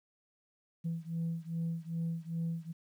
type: beating tone pair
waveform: sine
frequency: 164.81 / 167.31 Hz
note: E3 / E3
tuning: 0 / +26 cents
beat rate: 2.5 Hz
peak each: -35 / -36 dBFS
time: 0.84-2.73 s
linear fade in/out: 20 ms
effects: tanh soft clip ceiling -29 dBFS + 11-bit